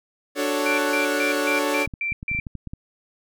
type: chord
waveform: sawtooth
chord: D major seventh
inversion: none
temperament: equal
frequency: 293.7 / 370 / 440 / 554.4 Hz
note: D4 / F#4 / A4 / C#5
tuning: 0 / 0 / 0 / 0 cents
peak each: -22 / -27 / -24 / -22 dBFS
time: 0.35-1.87 s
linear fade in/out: 50 ms
type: tone with pitch glide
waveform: triangle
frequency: 1480 to 1467.2 Hz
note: F#6 to F#6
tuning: 0 to -15 cents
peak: -26 dBFS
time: 0.64-1.6 s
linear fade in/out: 20 ms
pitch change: -15 cents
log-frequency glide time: 0.96-1.15 s
type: tone bursts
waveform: sine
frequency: 2349 Hz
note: D7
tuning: in tune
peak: -23 dBFS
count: 7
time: 0.66-2.4 s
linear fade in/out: 2 ms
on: 120 ms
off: 150 ms
type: clicks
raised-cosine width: 5 ms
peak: -21 dBFS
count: 11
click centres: 1.875 / 1.938 / 2.121 / 2.229 / 2.315 / 2.349 / 2.389 / 2.468 / 2.553 / 2.673 / 2.735 s
effects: none